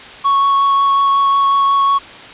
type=tone with vibrato; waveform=triangle; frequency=1108.7 Hz; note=C#6; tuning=in tune; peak=-8 dBFS; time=0.24-1.99 s; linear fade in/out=20 ms; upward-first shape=triangle; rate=5.5 Hz; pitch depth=10 cents each way; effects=white hiss -34 dBFS RMS until 2.33 s + resampled to 8000 Hz